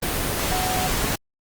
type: tone in noise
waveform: sine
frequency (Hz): 740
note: F#5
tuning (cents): 0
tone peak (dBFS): -25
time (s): 0.51-0.88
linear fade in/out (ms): 10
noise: pink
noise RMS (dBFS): -24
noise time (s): 0.02-1.16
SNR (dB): -4
effects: Opus 24 kbps